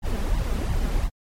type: noise with flanger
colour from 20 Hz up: brown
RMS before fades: -23 dBFS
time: 0.02-1.1 s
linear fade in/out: 50 ms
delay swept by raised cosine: 1 to 5 ms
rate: 2.9 Hz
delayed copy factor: +0.95
effects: MP3 64 kbps